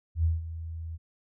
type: tone with ADSR envelope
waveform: sine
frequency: 81.8 Hz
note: E2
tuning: 13 cents flat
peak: -20 dBFS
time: 0.15-0.98 s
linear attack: 91 ms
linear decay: 170 ms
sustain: -14 dB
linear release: 32 ms
effects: none